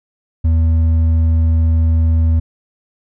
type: tone with hard clipping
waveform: sine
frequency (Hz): 81.2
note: E2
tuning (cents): -26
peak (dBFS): -11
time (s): 0.44-2.4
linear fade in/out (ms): 10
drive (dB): 4
effects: none